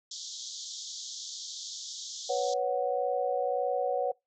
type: band-pass noise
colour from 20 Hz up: white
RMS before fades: -41 dBFS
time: 0.11-2.54 s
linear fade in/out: 5 ms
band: 3300 to 7100 Hz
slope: 96 dB/octave
type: chord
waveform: sine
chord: B suspended second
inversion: none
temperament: just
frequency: 493.9 / 555.6 / 740.8 Hz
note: B4 / C#5 / F#5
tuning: 0 / +4 / +2 cents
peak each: -31 dBFS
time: 2.29-4.12 s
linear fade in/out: 10 ms
effects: noise-tail reverb RT60 0.2 s tail -25 dB re dry